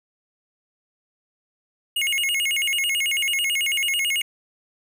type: tone with vibrato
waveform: square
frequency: 2492 Hz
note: D#7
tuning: 2 cents sharp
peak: -21 dBFS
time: 1.96-4.22 s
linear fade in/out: 5 ms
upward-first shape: square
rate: 9.1 Hz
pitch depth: 240 cents each way
effects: none